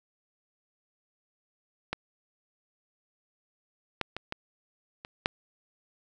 clicks, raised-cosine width 0.3 ms, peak -14 / -12 / -19 / -17 / -24 / -8 dBFS, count 6, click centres 1.93 / 4.013 / 4.166 / 4.324 / 5.049 / 5.259 s, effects none

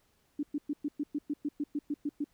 sine tone bursts, 292.3 Hz, D4, 8 cents flat, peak -29 dBFS, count 13, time 0.39-2.243 s, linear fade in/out 5 ms, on 41 ms, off 110 ms, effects pink hiss -71 dBFS RMS until 2.33 s

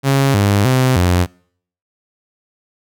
sawtooth tone with pitch steps, 137 / 101 / 129.2 / 89.2 Hz, C#3 / G#2 / C3 / F2, -20 / -48 / -21 / +37 cents, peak -7 dBFS, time 0.03-1.27 s, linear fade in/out 50 ms, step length 310 ms, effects noise-tail reverb RT60 0.6 s tail -26 dB re dry

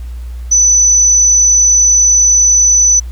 sine tone, 5990 Hz, F#8, 20 cents sharp, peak -5 dBFS, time 0.51-3 s, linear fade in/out 10 ms, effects added 60 Hz sine -21 dBFS peak until 3.11 s + pink hiss -45 dBFS RMS until 3.11 s

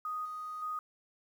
sine tone with level steps, 1244.5 Hz, D#6, in tune, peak -34 / -38 / -34 dBFS, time 0.05-0.79 s, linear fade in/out 2 ms, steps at 0.25 / 0.62 s, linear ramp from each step 5 ms, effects 10-bit

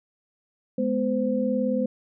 sine tone cluster, 209.7 / 248 / 515 Hz, G#3 / B3 / C5, +17 / +7 / -28 cents, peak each -26 dBFS, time 0.78-1.86 s, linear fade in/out 5 ms, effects none

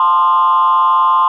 sine tone with frequency modulation, 1046.5 Hz, C6, in tune, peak -7 dBFS, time 0-1.28 s, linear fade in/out 2 ms, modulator 164 Hz, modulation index 0.75, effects tanh soft clip ceiling -5 dBFS

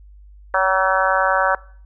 harmonic tone with a mistuned harmonic, 190 Hz, F#3, 46 cents sharp, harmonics 3 / 4 / 5 / 6 / 7 / 8 / 9, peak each -21 / -23 / -21 / -23 / -23 / -21 / -26 dBFS, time 0.54-1.55 s, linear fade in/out 2 ms, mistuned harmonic 3, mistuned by -16 cents, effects noise-tail reverb RT60 0.5 s tail -21 dB re dry + added 50 Hz sine -41 dBFS peak until 1.85 s

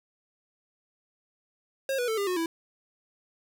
square tone with pitch steps, 539 / 488.6 / 442.9 / 401.5 / 363.9 / 329.9 Hz, C#5 / B4 / A4 / G4 / F#4 / E4, -49 / -19 / +11 / +41 / -29 / +1 cents, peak -27 dBFS, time 1.89-2.46 s, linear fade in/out 2 ms, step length 95 ms, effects none

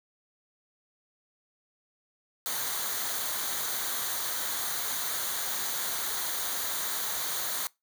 white noise with comb filter, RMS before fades -32 dBFS, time 2.46-7.67 s, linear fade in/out 0 ms, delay 0.38 ms, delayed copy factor -0.6, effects noise-tail reverb RT60 0.2 s tail -23 dB re dry

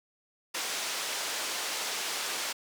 white band-pass noise, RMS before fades -34 dBFS, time 0.54-2.53 s, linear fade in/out 10 ms, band 380 to 6500 Hz, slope 12 dB/octave, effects none

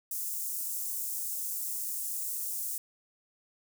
white high-pass noise, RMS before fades -35 dBFS, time 0.11-2.78 s, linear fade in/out 2 ms, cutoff 7100 Hz, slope 24 dB/octave, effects none

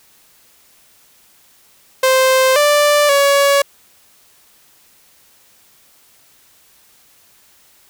sawtooth tone with pitch steps, 522 / 588 / 562 Hz, C5 / D5 / C#5, -4 / +2 / +24 cents, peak -6 dBFS, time 2.03-3.62 s, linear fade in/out 5 ms, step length 530 ms, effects white hiss -51 dBFS RMS until 7.89 s

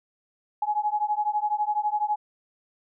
sine beating tone pair, 835 / 847 Hz, G#5 / G#5, +9 / +34 cents, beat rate 12 Hz, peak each -26 / -26 dBFS, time 0.62-2.16 s, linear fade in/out 5 ms, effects none

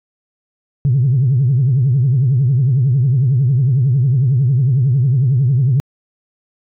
sine tone with vibrato, 130.2 Hz, C3, 8 cents flat, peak -9 dBFS, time 0.85-5.8 s, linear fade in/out 0 ms, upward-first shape triangle, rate 11 Hz, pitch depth 230 cents each way, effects tanh soft clip ceiling -6 dBFS

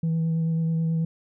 sine tone with vibrato, 163.1 Hz, E3, 18 cents flat, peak -19 dBFS, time 0.03-1.05 s, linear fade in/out 5 ms, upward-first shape sine, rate 9.2 Hz, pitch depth 14 cents each way, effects tanh soft clip ceiling -20 dBFS

